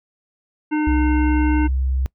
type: harmonic tone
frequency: 303.9 Hz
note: D#4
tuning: 41 cents flat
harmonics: 1 / 3 / 5 / 7 / 9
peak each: -17 / -27 / -31 / -34 / -36 dBFS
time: 0.71-1.68 s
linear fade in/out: 20 ms
type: tone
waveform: sine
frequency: 65.41 Hz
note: C2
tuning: in tune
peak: -17 dBFS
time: 0.87-2.06 s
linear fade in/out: 0 ms
effects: noise-tail reverb RT60 0.1 s tail -24 dB re dry